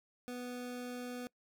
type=tone; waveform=25% pulse; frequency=246.9 Hz; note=B3; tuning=in tune; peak=-37 dBFS; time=0.28-1.27 s; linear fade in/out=0 ms; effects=noise-tail reverb RT60 0.1 s tail -23 dB re dry